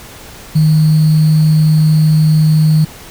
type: tone with sample-and-hold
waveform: sine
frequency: 155.56 Hz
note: D#3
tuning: in tune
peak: -6 dBFS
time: 0.55-2.85 s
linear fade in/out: 10 ms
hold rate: 4410 Hz
effects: pink hiss -34 dBFS RMS until 3.1 s